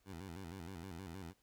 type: tone with vibrato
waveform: 15% pulse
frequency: 89.5 Hz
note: F2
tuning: 43 cents sharp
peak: -40 dBFS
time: 0.05-1.34 s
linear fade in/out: 50 ms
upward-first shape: square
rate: 6.4 Hz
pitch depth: 130 cents each way
effects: pink hiss -75 dBFS RMS until 1.42 s